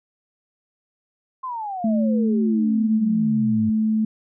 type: exponential sweep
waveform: sine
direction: down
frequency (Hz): 1064 to 98.9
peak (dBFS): -26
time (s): 1.43-3.7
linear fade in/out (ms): 10
type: tone with pitch glide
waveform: sine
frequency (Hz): 220 to 218.1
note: A3 to A3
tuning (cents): 0 to -15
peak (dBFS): -17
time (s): 1.84-4.05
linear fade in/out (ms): 5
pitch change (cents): -15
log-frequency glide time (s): 1.95-3.5
effects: none